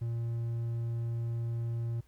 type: tone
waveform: triangle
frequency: 116.54 Hz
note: A#2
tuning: in tune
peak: -29 dBFS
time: 0.01-2.01 s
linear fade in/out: 10 ms
effects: added 60 Hz sine -61 dBFS peak until 2.07 s + pink hiss -70 dBFS RMS until 2.07 s